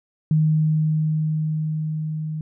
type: tone with level ramp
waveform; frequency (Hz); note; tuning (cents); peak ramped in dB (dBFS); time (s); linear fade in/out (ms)
sine; 155.56; D#3; 0; -14 to -25; 0.31-2.41; 2
effects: none